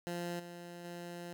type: tone with level steps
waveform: 15% pulse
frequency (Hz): 173.7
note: F3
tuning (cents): -9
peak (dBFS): -31 / -40 / -37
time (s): 0.07-1.33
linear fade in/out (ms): 0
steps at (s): 0.39 / 0.84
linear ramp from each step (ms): 10
effects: none